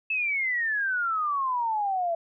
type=exponential sweep; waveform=sine; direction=down; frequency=2637 to 661 Hz; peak=-24 dBFS; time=0.1-2.15 s; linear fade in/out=5 ms; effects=none